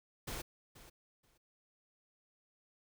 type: noise with echo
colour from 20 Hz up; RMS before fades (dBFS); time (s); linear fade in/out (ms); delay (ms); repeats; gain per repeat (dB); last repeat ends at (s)
pink; -42; 0.27-0.42; 10; 480; 2; -15; 1.38
effects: none